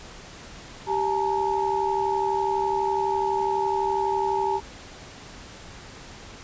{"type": "tone cluster", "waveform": "sine", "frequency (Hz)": [391.2, 854, 926], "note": ["G4", "G#5", "A#5"], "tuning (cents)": [-4, 48, -12], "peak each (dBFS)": -26, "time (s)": [0.86, 4.61], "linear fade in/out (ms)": 50, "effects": ["pink hiss -43 dBFS RMS until 6.43 s", "resampled to 16000 Hz"]}